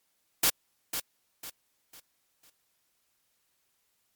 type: noise with echo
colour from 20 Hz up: white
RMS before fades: -23 dBFS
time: 0.43-0.5 s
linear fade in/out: 5 ms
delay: 500 ms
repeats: 4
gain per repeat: -9 dB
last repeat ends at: 2.5 s
effects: white hiss -74 dBFS RMS until 4.15 s + MP3 96 kbps